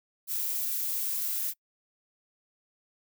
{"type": "noise with high-pass filter sweep", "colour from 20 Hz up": "violet", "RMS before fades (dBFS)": -31, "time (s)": [0.27, 1.54], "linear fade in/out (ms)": 50, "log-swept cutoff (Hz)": [250, 1500], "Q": 1.4, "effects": ["noise-tail reverb RT60 0.1 s tail -26 dB re dry"]}